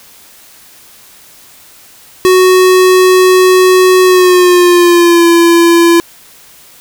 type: tone with pitch glide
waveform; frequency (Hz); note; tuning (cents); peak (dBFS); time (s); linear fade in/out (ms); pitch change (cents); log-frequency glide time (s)
square; 370 to 339.3; F#4 to F4; 0 to -50; -4; 2.25-6; 0; -150; 4.03-5.26
effects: white hiss -39 dBFS RMS until 6.8 s